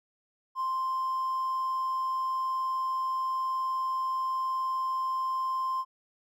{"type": "tone with hard clipping", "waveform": "triangle", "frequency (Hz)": 1046.5, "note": "C6", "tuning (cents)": 0, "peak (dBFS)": -28, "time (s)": [0.55, 5.85], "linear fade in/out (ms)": 50, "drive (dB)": 4, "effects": []}